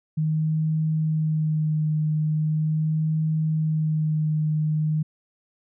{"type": "tone with vibrato", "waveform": "sine", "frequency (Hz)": 155.56, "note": "D#3", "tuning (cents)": 0, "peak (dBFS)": -20, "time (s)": [0.17, 5.03], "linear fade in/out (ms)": 10, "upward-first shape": "sine", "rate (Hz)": 0.4, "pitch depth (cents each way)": 18, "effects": []}